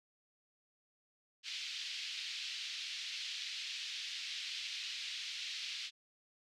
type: band-pass noise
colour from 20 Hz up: pink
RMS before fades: -43 dBFS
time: 1.43-5.91 s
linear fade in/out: 50 ms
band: 2600 to 4900 Hz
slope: 24 dB/octave
effects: none